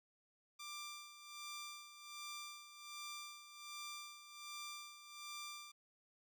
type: tone with tremolo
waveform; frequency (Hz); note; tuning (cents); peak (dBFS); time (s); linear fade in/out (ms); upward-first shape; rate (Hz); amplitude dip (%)
10% pulse; 1184; D6; +14; -38; 0.59-5.72; 10; sine; 1.3; 70
effects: none